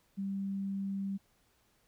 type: tone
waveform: sine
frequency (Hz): 196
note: G3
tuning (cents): 0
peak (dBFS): -33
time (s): 0.17-1.18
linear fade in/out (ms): 20
effects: pink hiss -71 dBFS RMS until 1.87 s